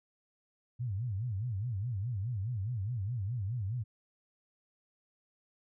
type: tone with vibrato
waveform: sine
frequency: 109.2 Hz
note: A2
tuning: 13 cents flat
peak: -32 dBFS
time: 0.79-3.84 s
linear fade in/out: 20 ms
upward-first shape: sine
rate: 4.8 Hz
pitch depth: 260 cents each way
effects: none